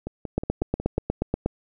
two click trains, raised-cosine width 2 ms, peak -9 / -17 dBFS, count 10 / 6, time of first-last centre 0.38-1.46 / 0.07-0.982 s, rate 8.33 / 5.48 Hz, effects none

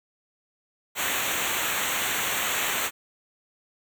pink noise with comb filter, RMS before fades -27 dBFS, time 0.95-2.91 s, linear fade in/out 50 ms, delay 0.2 ms, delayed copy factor -0.95, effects none

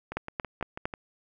two click trains, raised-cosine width 0.5 ms, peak -14 / -21 dBFS, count 4 / 6, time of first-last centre 0.17-0.855 / 0.12-0.938 s, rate 4.38 / 6.11 Hz, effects none

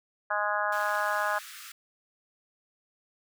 harmonic tone, 207.7 Hz, G#3, in tune, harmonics 3 / 4 / 5 / 6 / 7 / 8, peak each -33 / -33 / -33 / -33 / -33 / -33 dBFS, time 0.3-1.39 s, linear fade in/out 10 ms
pink high-pass noise, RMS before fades -45 dBFS, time 0.72-1.72 s, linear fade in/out 5 ms, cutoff 1200 Hz, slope 96 dB/octave
effects none

